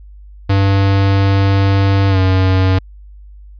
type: tone with pitch glide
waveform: square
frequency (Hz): 98.1 to 94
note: G2 to F#2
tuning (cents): +2 to +28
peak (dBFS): -10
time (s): 0.49-2.79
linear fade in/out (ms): 10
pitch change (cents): -74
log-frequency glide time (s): 2.09-2.18
effects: added 50 Hz sine -34 dBFS peak until 3.59 s + resampled to 11025 Hz